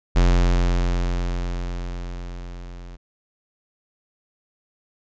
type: tone with level ramp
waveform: square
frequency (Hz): 44.05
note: F1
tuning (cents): +16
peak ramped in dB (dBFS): -13 to -37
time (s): 0.15-2.97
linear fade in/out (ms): 20
effects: resampled to 16000 Hz